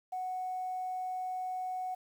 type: tone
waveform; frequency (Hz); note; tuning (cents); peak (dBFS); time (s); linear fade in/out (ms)
sine; 740; F#5; 0; -33; 0.12-1.95; 10
effects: tanh soft clip ceiling -29 dBFS + 10-bit